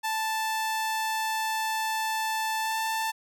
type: tone with pitch glide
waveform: sawtooth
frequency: 880 to 887.1 Hz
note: A5 to A5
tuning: 0 to +14 cents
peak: -23 dBFS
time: 0.03-3.12 s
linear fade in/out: 20 ms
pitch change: +14 cents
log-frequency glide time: 2.61-2.78 s
effects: none